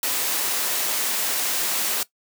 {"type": "high-pass noise", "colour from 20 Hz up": "white", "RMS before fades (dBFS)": -24, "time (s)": [0.03, 2.03], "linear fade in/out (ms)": 2, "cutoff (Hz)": 270, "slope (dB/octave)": 12, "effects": ["noise-tail reverb RT60 0.1 s tail -17 dB re dry"]}